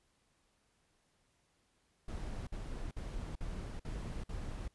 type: noise bursts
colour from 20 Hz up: brown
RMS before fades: -41 dBFS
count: 6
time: 2.08-4.68 s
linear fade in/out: 5 ms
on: 390 ms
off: 52 ms
effects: pink hiss -75 dBFS RMS until 4.74 s + resampled to 24000 Hz